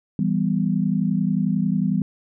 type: chord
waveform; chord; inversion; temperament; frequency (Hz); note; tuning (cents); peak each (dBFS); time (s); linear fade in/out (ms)
sine; E minor; none; equal; 164.81 / 196 / 246.9; E3 / G3 / B3; 0 / 0 / 0; -23 / -21 / -25; 0.19-2.02; 2
effects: none